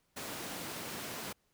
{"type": "high-pass noise", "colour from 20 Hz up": "pink", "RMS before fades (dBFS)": -42, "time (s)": [0.16, 1.33], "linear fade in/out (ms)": 10, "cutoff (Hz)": 160, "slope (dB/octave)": 12, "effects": ["pink hiss -75 dBFS RMS until 1.53 s"]}